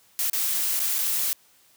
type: noise with dropouts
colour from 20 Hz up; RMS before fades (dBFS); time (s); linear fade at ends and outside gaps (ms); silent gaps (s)
blue; -25; 0.19-1.33; 0; 0.299-0.332 / 0.794-0.8 / 0.984-0.988
effects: white hiss -59 dBFS RMS until 1.76 s + high-pass 60 Hz 12 dB/octave